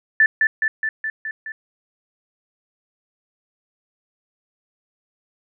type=tone with echo; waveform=sine; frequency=1760 Hz; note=A6; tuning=in tune; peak=-10 dBFS; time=0.2-0.26 s; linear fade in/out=2 ms; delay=210 ms; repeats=6; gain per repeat=-3 dB; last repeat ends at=1.52 s; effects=none